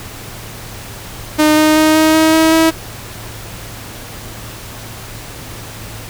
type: tone with pitch steps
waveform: sawtooth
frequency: 306 / 308.8 / 311.7 / 314.6 / 317.5 / 320.5 / 323.4 Hz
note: D#4 / D#4 / D#4 / D#4 / D#4 / E4 / E4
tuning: -29 / -13 / +3 / +19 / +35 / -49 / -33 cents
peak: -4 dBFS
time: 1.38-2.71 s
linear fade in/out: 20 ms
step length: 190 ms
effects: added 110 Hz sine -34 dBFS peak until 6.09 s + pink hiss -31 dBFS RMS until 6.09 s